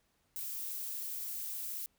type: noise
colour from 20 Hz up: violet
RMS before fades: -40 dBFS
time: 0.36-1.86 s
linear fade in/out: 0 ms
effects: pink hiss -75 dBFS RMS until 1.98 s